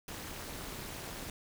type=noise with amplitude modulation; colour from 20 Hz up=pink; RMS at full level=-39 dBFS; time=0.08-1.3 s; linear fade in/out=2 ms; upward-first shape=sine; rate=227 Hz; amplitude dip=95%; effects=none